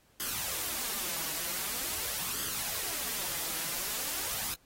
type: noise with flanger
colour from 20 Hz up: white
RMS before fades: -35 dBFS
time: 0.2-4.54 s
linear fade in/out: 0 ms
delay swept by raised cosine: 0.62 to 6.22 ms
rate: 0.45 Hz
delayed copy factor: +0.55
effects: pink hiss -66 dBFS RMS until 4.65 s + AAC 48 kbps